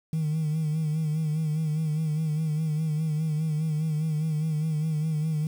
sine tone with vibrato, 155.56 Hz, D#3, in tune, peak -22 dBFS, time 0.13-5.47 s, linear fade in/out 2 ms, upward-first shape sine, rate 4.9 Hz, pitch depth 55 cents each way, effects tanh soft clip ceiling -22 dBFS + 8-bit

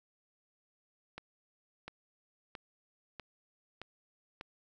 accelerating click train, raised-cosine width 0.3 ms, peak -27 dBFS, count 6, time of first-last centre 1.18-4.411 s, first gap 700 ms, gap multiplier 0.96, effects none

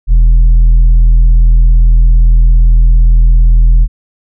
sine tone with tanh clipping, 41.2 Hz, E1, in tune, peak -3 dBFS, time 0.07-3.88 s, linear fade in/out 50 ms, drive 4 dB, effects none

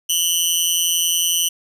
15% pulse tone with amplitude modulation, 3000 Hz, F#7, 23 cents sharp, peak -5 dBFS, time 0.09-1.49 s, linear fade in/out 10 ms, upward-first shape sine, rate 171 Hz, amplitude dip 90%, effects none

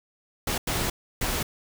pink noise bursts at uneven times, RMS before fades -27 dBFS, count 3, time 0.47-0.58 / 0.67-0.9 / 1.21-1.43 s, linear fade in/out 5 ms, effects none

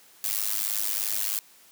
blue noise with amplitude modulation, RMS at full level -24 dBFS, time 0.24-1.39 s, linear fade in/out 2 ms, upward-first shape sine, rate 103 Hz, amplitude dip 100%, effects white hiss -55 dBFS RMS until 1.71 s + high-pass 150 Hz 12 dB/octave

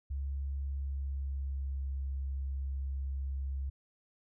sine tone with pitch glide, 69 to 67.74 Hz, C#2 to C#2, -7 to -39 cents, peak -33 dBFS, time 0.1-3.7 s, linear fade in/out 10 ms, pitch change -32 cents, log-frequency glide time 0.63-1.9 s, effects none

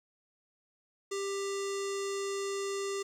square tone with low-pass filter, 395.5 Hz, G4, 15 cents sharp, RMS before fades -35 dBFS, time 1.11-3.03 s, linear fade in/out 10 ms, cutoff 7300 Hz, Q 2.8, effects 10-bit

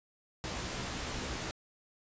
pink noise with comb filter, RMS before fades -38 dBFS, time 0.44-1.51 s, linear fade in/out 0 ms, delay 16 ms, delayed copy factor +0.6, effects resampled to 16000 Hz

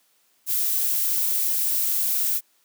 violet noise, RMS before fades -23 dBFS, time 0.46-2.41 s, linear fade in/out 50 ms, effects white hiss -64 dBFS RMS until 2.64 s + high-pass 200 Hz 12 dB/octave

